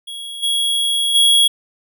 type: tone with level steps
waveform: square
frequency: 3322 Hz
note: G#7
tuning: in tune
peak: -28 / -16 / -10 dBFS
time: 0.07-1.48 s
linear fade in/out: 10 ms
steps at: 0.42 / 1.14 s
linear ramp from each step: 20 ms
effects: none